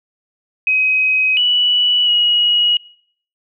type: tone with pitch steps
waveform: sine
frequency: 2529 / 2951 / 2902 Hz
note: D#7 / F#7 / F#7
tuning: +28 / -5 / -34 cents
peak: -11 dBFS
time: 0.67-2.77 s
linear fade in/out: 2 ms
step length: 700 ms
effects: noise-tail reverb RT60 0.6 s tail -23 dB re dry